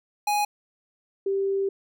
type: tone pair in turn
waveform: square / sine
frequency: 830 / 391.7 Hz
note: G#5 / G4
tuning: -1 / -1 cents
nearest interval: octave + minor second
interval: 1300 cents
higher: first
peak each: -22 dBFS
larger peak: neither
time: 0.27-0.45 / 1.26-1.69 s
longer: second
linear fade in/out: 5 ms
effects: none